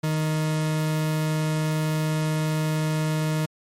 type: tone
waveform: 40% pulse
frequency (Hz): 155.56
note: D#3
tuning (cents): 0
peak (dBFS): -21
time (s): 0.03-3.46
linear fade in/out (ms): 10
effects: MP3 64 kbps